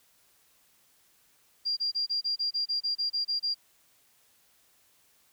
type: tone bursts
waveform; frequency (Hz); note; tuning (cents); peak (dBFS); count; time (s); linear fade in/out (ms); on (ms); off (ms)
sine; 4777; D8; +29; -26; 13; 1.65-3.546; 20; 120; 28
effects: white hiss -65 dBFS RMS until 5.32 s